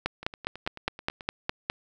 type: two click trains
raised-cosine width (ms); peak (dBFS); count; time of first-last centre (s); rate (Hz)
0.3; -10 / -24; 9 / 10; 0.06-1.699 / 0.23-1.208; 4.88 / 9.2
effects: none